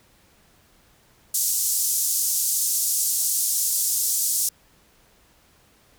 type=band-pass noise; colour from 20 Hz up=pink; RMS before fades=-23 dBFS; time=1.34-4.49 s; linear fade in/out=5 ms; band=6200 to 15000 Hz; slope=24 dB/octave; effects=pink hiss -58 dBFS RMS until 5.98 s